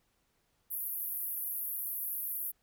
pink band-pass noise, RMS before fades -37 dBFS, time 0.7-2.52 s, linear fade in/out 20 ms, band 11000 to 16000 Hz, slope 96 dB/octave, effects pink hiss -75 dBFS RMS until 2.62 s

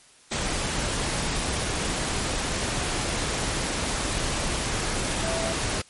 sine tone in noise, 659 Hz, E5, 1 cent flat, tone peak -29 dBFS, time 5.23-5.53 s, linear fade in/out 10 ms, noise pink, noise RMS -27 dBFS, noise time 0.31-5.82 s, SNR -5 dB, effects white hiss -54 dBFS RMS until 5.89 s + MP3 48 kbps

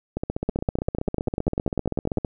two click trains, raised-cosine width 2 ms, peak -10 / -12 dBFS, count 18 / 33, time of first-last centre 0.49-2.173 / 0.17-2.248 s, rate 10.1 / 15.4 Hz, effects none

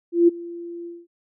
sine tone with ADSR envelope, 342.8 Hz, F4, 32 cents flat, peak -9 dBFS, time 0.12-1.07 s, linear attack 160 ms, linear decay 16 ms, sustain -22 dB, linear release 210 ms, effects none

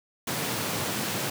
pink high-pass noise, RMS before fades -30 dBFS, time 0.27-1.3 s, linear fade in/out 5 ms, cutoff 100 Hz, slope 48 dB/octave, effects none

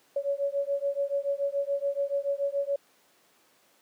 sine beating tone pair, 558 / 565 Hz, C#5 / C#5, +11 / +33 cents, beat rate 7 Hz, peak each -29 dBFS, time 0.16-2.76 s, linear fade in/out 5 ms, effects pink hiss -63 dBFS RMS until 3.81 s + high-pass 300 Hz 12 dB/octave

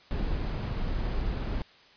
brown noise, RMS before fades -30 dBFS, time 0.11-1.62 s, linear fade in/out 0 ms, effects white hiss -56 dBFS RMS until 1.96 s + resampled to 11025 Hz

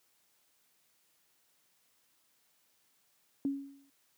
sine tone with exponential decay, 277.2 Hz, C#4, in tune, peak -27 dBFS, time 3.45-3.9 s, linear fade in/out 1 ms, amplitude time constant 97 ms, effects white hiss -72 dBFS RMS until 4.17 s + high-pass 100 Hz 12 dB/octave

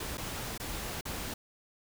pink noise with dropouts, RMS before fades -38 dBFS, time 0-1.34 s, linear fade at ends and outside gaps 5 ms, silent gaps 0.173-0.179 / 0.578-0.598 / 1.011-1.053 s, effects none

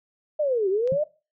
sine linear two-way sweep, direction down then up, 622.3 to 366.2 to 622.3 Hz, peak -20 dBFS, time 0.39-1.04 s, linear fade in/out 10 ms, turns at 0.69 s
click, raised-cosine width 0.2 ms, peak -27 dBFS, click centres 0.875 s
sine tone with exponential decay, 160.2 Hz, E3, 49 cents flat, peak -24 dBFS, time 0.92-1 s, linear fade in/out 2 ms, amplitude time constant 17 ms
effects noise-tail reverb RT60 0.3 s tail -18 dB re dry

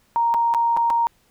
sine tone with dropouts, 932.3 Hz, A#5, in tune, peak -16 dBFS, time 0.16-1.07 s, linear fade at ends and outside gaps 0 ms, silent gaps 0.34-0.345 / 0.539-0.547 / 0.766-0.772 / 0.901-0.905 s, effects pink hiss -61 dBFS RMS until 1.3 s

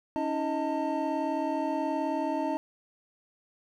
triangle tone cluster, 280.4 / 319.2 / 628 / 897 Hz, C#4 / D#4 / D#5 / A5, +20 / +44 / +16 / +33 cents, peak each -31 dBFS, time 0.16-2.57 s, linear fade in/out 0 ms, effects none

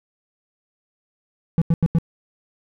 triangle tone bursts, 165.7 Hz, E3, 9 cents sharp, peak -11 dBFS, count 4, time 1.58-1.985 s, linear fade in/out 0 ms, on 36 ms, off 87 ms, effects none

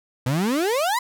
35% pulse exponential sweep, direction up, 120 to 1030 Hz, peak -18 dBFS, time 0.26-0.99 s, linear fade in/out 5 ms, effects none

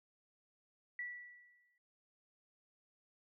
sine tone with exponential decay, 1953 Hz, B6, 20 cents flat, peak -38 dBFS, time 0.99-1.78 s, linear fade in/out 2 ms, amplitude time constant 170 ms, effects none

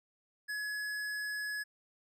sine tone with tanh clipping, 1692 Hz, G#6, 32 cents sharp, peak -37 dBFS, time 0.48-1.64 s, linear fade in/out 20 ms, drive 17 dB, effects none

